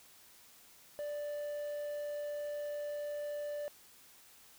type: tone with quantisation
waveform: triangle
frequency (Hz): 587.3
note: D5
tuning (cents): 0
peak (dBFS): -35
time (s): 0.99-3.68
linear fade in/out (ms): 0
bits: 10
effects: white hiss -60 dBFS RMS until 4.58 s